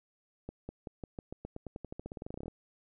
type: accelerating click train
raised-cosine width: 2 ms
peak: -27 dBFS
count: 25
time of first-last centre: 0.49-2.481 s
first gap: 200 ms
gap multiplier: 0.91
effects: none